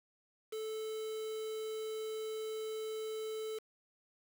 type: tone with quantisation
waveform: triangle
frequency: 437.2 Hz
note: A4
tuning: 11 cents flat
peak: -36 dBFS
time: 0.52-3.59 s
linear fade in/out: 10 ms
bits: 8
effects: none